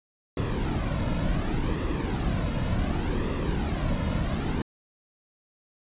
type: noise with flanger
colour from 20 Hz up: brown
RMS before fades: -27 dBFS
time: 0.37-4.62 s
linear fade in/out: 2 ms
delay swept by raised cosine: 1.3 to 2.6 ms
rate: 0.68 Hz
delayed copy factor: -0.55
effects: resampled to 8000 Hz